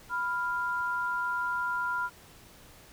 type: tone pair together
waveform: sine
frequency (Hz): 988.6 / 1396.9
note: B5 / F6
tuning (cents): +1 / 0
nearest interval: tritone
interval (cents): 599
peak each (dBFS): -32 / -30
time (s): 0.09-2.1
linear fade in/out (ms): 50
effects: pink hiss -54 dBFS RMS until 2.92 s